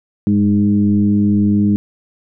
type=tone with frequency modulation; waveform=sine; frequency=204.9 Hz; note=G#3; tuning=23 cents flat; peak=-10 dBFS; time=0.27-1.76 s; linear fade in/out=0 ms; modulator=103 Hz; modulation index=0.82; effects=none